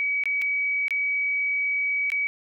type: tone with dropouts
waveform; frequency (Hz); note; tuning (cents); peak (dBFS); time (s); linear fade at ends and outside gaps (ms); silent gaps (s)
sine; 2272; C#7; +42; -22; 0-2.27; 0; 0.237-0.256 / 0.416-0.42 / 0.882-0.907 / 2.102-2.119
effects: none